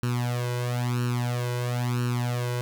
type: tone with flanger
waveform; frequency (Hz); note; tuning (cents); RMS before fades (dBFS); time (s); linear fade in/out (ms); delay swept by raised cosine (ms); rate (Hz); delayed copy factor
sawtooth; 122.1; B2; -19; -27; 0.03-2.61; 0; 0.71 to 2.01; 1; +0.95
effects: none